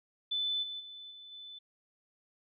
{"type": "tone with level steps", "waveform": "sine", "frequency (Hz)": 3508, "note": "A7", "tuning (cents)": -6, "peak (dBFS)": [-30, -38, -45, -48, -45], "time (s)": [0.31, 1.59], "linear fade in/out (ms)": 10, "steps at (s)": [0.62, 0.79, 1.1, 1.31], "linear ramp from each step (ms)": 20, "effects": []}